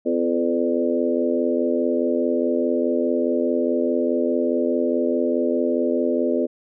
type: harmonic tone with a mistuned harmonic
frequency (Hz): 84.8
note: E2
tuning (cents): +50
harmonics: 3 / 4 / 5 / 6 / 7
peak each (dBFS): -23 / -24 / -25 / -26 / -26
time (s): 0.05-6.47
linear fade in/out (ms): 20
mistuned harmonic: 5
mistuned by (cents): +29
effects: none

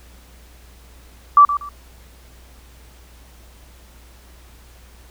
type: tone with echo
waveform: sine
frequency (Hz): 1160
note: D6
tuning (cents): -22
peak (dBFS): -5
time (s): 1.37-1.45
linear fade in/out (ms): 2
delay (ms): 120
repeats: 2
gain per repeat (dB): -12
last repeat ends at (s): 1.69
effects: added 60 Hz sine -44 dBFS peak until 5.1 s + pink hiss -50 dBFS RMS until 5.1 s

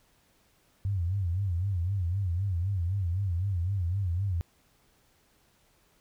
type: tone with vibrato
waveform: sine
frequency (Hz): 92.3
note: F#2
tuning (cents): -4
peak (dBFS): -26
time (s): 0.85-4.41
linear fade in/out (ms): 0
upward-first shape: sine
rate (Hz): 3.9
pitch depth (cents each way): 160
effects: pink hiss -66 dBFS RMS until 6 s

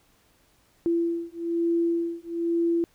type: beating tone pair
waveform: sine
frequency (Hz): 337.1 / 338.2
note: E4 / E4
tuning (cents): +39 / +44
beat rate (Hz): 1.1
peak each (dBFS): -26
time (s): 0.86-2.84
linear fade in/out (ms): 0
effects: pink hiss -63 dBFS RMS until 2.94 s

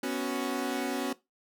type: chord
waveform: sawtooth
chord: B suspended second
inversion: none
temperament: equal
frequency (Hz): 246.9 / 277.2 / 370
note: B3 / C#4 / F#4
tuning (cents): 0 / 0 / 0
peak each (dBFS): -31 / -29 / -31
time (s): 0.03-1.13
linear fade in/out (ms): 5
effects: noise-tail reverb RT60 0.2 s tail -18 dB re dry

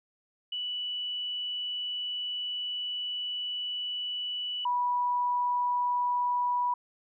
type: tone pair in turn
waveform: sine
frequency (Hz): 2960 / 978.7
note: F#7 / B5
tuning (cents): 0 / -16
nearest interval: octave + perfect fifth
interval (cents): 1916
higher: first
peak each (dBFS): -31 / -25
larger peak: second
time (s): 0.52-4.65 / 4.65-6.74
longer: first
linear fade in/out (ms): 5
effects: none

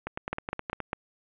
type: two click trains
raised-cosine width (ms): 0.5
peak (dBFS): -17 / -14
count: 8 / 4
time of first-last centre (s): 0.07-0.803 / 0.33-0.931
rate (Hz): 9.55 / 4.99
effects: resampled to 8000 Hz + 8-bit

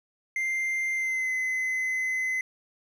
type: tone with pitch glide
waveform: triangle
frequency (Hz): 2093 to 2040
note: C7 to C7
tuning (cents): 0 to -44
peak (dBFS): -24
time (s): 0.36-2.41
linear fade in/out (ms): 2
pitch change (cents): -44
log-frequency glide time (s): 0.94-1.32
effects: none

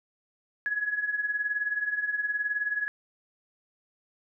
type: tone with tremolo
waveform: sine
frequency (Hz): 1682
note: G#6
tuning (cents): +22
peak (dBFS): -23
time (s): 0.66-2.88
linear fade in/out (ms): 0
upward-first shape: triangle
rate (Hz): 19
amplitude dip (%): 80
effects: none

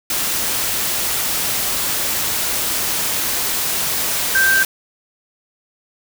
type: tone in noise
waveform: sine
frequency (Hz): 1568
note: G6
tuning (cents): 0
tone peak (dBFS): -12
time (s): 4.35-4.63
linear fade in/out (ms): 2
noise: white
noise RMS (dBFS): -20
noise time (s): 0.1-4.65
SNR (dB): +5
effects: none

